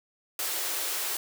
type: high-pass noise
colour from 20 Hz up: white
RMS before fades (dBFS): -31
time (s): 0.39-1.17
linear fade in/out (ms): 2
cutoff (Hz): 310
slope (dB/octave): 96
effects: none